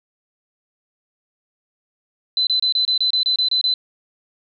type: tone bursts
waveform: sine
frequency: 4030 Hz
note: B7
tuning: 34 cents sharp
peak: -15 dBFS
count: 11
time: 2.37-3.74 s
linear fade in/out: 2 ms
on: 100 ms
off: 27 ms
effects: none